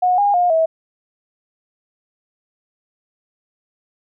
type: tone with pitch steps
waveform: sine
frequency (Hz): 727 / 813 / 711 / 647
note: F#5 / G#5 / F5 / E5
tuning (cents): -31 / -37 / +31 / -32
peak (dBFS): -12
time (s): 0.02-0.66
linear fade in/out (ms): 10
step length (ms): 160
effects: none